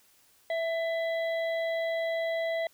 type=harmonic tone with a mistuned harmonic; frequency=659.3 Hz; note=E5; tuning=in tune; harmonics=1 / 3 / 5 / 6; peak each=-28 / -36 / -46 / -48 dBFS; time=0.5-2.67 s; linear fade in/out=2 ms; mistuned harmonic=3; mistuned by=+18 cents; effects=white hiss -63 dBFS RMS until 2.73 s